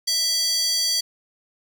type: tone with high-pass filter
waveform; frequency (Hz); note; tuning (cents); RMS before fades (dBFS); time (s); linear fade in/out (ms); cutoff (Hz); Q
square; 659.3; E5; 0; -22; 0.07-1.01; 10; 4700; 3.6
effects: none